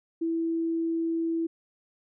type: tone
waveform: sine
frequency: 329.8 Hz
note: E4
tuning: 1 cent sharp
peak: -25 dBFS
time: 0.21-1.47 s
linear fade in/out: 10 ms
effects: none